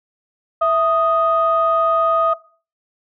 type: tone pair together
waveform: sine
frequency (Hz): 659.3 / 1244.6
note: E5 / D#6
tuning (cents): 0 / 0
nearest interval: major seventh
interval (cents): 1100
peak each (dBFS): -15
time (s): 0.61-2.34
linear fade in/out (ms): 10
effects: noise-tail reverb RT60 0.4 s tail -20 dB re dry + tanh soft clip ceiling -6 dBFS